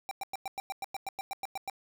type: tone bursts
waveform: square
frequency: 784 Hz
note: G5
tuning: in tune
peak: -34 dBFS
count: 14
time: 0.09-1.698 s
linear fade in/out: 0 ms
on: 22 ms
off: 100 ms
effects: none